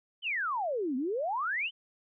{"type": "exponential two-way sweep", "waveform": "sine", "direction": "down then up", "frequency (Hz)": [3152, 244, 3152], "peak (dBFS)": -29, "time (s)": [0.22, 1.71], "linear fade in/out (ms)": 50, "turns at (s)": 0.96, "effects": []}